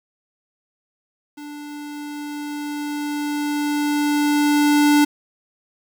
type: tone with level ramp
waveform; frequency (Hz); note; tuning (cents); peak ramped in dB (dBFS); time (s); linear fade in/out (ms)
square; 293.7; D4; 0; -34 to -12; 1.37-5.05; 10
effects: 9-bit